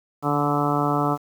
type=harmonic tone with a mistuned harmonic; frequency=145.4 Hz; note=D3; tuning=17 cents flat; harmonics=1 / 2 / 3 / 4 / 5 / 6 / 7 / 8 / 9; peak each=-26 / -25 / -29 / -31 / -27 / -30 / -30 / -29 / -28 dBFS; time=0.22-1.18 s; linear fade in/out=50 ms; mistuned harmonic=1; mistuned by=+23 cents; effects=8-bit